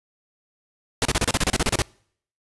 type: noise bursts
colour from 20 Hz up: pink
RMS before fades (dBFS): -20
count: 13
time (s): 1.02-1.82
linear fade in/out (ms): 0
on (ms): 32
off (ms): 32
effects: noise-tail reverb RT60 0.6 s tail -26 dB re dry + resampled to 24000 Hz